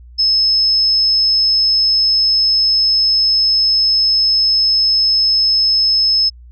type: tone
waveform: sine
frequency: 5200 Hz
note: E8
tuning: 24 cents flat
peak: -10 dBFS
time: 0.18-6.3 s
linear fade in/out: 20 ms
effects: added 60 Hz sine -36 dBFS peak until 6.51 s